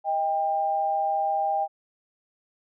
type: tone pair together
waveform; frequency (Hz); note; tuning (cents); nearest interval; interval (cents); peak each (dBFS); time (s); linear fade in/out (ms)
sine; 630 / 795.6; D#5 / G5; +21 / +25; major third; 404; -29 / -23; 0.04-1.68; 50
effects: none